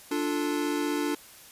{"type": "chord", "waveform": "square", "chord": "D minor", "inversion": "none", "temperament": "equal", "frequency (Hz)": [293.7, 349.2, 440], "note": ["D4", "F4", "A4"], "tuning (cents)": [0, 0, 0], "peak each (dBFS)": [-29, -33, -35], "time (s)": [0.11, 1.15], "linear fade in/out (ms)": 5, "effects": ["white hiss -50 dBFS RMS until 1.51 s", "resampled to 32000 Hz"]}